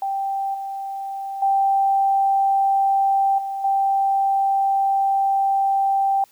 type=tone with level steps; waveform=sine; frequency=784 Hz; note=G5; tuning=in tune; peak=-21 / -26 / -15 / -24 / -16 dBFS; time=0.02-6.24 s; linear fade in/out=2 ms; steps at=0.54 / 1.42 / 3.38 / 3.64 s; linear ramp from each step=5 ms; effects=white hiss -56 dBFS RMS until 6.31 s